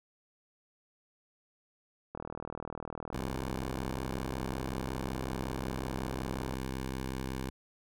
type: click train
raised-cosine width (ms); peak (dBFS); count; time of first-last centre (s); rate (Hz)
1; -25; 176; 2.15-6.536; 39.9
type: tone with vibrato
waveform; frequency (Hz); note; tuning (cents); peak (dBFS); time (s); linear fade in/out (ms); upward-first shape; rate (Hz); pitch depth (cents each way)
10% pulse; 65.41; C2; 0; -27; 3.13-7.5; 5; sine; 9.1; 11
effects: none